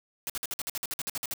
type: noise bursts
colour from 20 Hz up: white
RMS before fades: -33 dBFS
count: 14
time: 0.27-1.337 s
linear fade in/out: 0 ms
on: 27 ms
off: 53 ms
effects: none